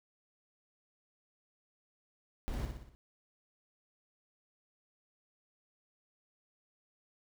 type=noise with echo; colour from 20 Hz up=brown; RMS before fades=-37 dBFS; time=2.48-2.65 s; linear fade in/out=0 ms; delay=60 ms; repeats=5; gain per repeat=-5 dB; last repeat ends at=2.95 s; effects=none